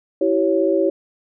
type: chord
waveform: sine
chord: C# diminished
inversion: first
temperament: equal with one note detuned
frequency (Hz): 329.6 / 385.9 / 554.4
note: E4 / G4 / C#5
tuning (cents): 0 / -27 / 0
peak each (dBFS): -19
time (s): 0.21-0.9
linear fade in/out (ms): 5
effects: none